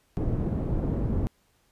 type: low-pass noise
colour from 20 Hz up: pink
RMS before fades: -27 dBFS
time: 0.17-1.27 s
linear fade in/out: 0 ms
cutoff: 370 Hz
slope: 12 dB/octave
effects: pink hiss -67 dBFS RMS until 1.71 s + resampled to 32000 Hz